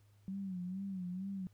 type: tone with vibrato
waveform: sine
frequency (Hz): 187.5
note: F#3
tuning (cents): +23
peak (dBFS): -38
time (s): 0.28-1.47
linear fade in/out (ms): 0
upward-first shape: sine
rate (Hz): 2.2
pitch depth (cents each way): 92
effects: added 102 Hz sine -63 dBFS peak until 1.53 s + pink hiss -75 dBFS RMS until 1.53 s